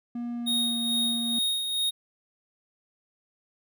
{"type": "tone with pitch glide", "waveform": "triangle", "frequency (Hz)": [238.8, 233.6], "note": ["A#3", "A#3"], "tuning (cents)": [42, 4], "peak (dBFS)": -28, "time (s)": [0.15, 1.39], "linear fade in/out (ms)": 5, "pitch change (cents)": -38, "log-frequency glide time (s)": [0.32, 0.81]}
{"type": "tone with tremolo", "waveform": "square", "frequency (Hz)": 3729, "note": "A#7", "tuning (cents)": 0, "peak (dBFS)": -24, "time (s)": [0.46, 1.91], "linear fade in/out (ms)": 20, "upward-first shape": "sine", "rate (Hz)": 2.3, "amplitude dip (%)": 45}
{"effects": []}